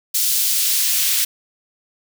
white noise with high-pass filter sweep, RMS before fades -18 dBFS, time 0.14-1.25 s, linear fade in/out 10 ms, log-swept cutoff 4400 to 2500 Hz, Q 0.86, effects none

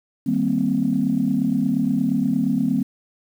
sine chord, C minor seventh, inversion first, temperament equal, 155.56 / 196 / 233.1 / 261.6 Hz, Eb3 / G3 / Bb3 / C4, 0 / 0 / 0 / 0 cents, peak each -27 / -23 / -22 / -21 dBFS, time 0.26-2.83 s, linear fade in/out 10 ms, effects tanh soft clip ceiling -8 dBFS + 8-bit

